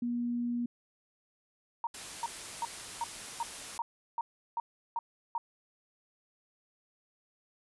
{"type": "tone", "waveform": "sine", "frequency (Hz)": 239.9, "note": "A#3", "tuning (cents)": 50, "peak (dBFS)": -30, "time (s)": [0.02, 0.66], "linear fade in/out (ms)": 5}
{"type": "tone bursts", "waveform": "sine", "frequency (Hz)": 932.3, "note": "A#5", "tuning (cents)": 0, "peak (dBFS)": -30, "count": 10, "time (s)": [1.84, 5.38], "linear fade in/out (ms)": 2, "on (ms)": 30, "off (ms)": 360}
{"type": "noise", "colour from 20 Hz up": "white", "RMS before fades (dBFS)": -43, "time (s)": [1.94, 3.78], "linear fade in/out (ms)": 5}
{"effects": ["resampled to 24000 Hz"]}